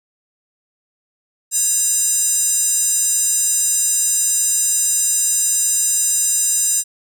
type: tone with high-pass filter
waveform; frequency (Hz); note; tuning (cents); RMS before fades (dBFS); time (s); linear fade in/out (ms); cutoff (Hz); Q
square; 554.4; C#5; 0; -17; 1.51-6.84; 50; 7600; 6.6
effects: none